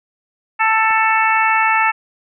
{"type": "harmonic tone", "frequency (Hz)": 442.3, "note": "A4", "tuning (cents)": 9, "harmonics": [2, 3, 4, 5, 6], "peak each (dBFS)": [-16, -18, -19, -20, -21], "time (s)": [0.59, 1.92], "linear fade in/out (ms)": 20}
{"type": "click", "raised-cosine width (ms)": 1, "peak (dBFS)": -23, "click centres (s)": 0.908}
{"effects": []}